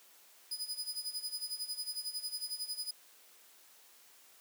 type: tone with tremolo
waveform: sawtooth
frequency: 4978 Hz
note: D#8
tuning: in tune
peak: -32 dBFS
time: 0.51-2.91 s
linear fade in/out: 5 ms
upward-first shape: sine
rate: 11 Hz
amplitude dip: 80%
effects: white hiss -61 dBFS RMS until 4.4 s + high-pass 300 Hz 12 dB/octave